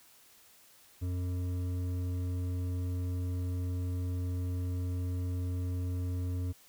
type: tone with hard clipping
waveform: sine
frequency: 90 Hz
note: F#2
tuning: 47 cents flat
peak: -33 dBFS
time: 1.01-6.53 s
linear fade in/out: 20 ms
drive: 9 dB
effects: white hiss -60 dBFS RMS until 6.68 s